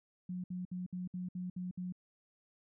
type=tone bursts; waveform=sine; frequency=181 Hz; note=F#3; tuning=38 cents flat; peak=-37 dBFS; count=8; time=0.29-1.924 s; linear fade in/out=5 ms; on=150 ms; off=62 ms; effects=none